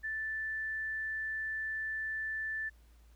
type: tone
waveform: sine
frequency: 1760 Hz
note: A6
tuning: in tune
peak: -34 dBFS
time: 0.03-2.7 s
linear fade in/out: 20 ms
effects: added 57 Hz sine -57 dBFS peak until 3.15 s + pink hiss -70 dBFS RMS until 3.15 s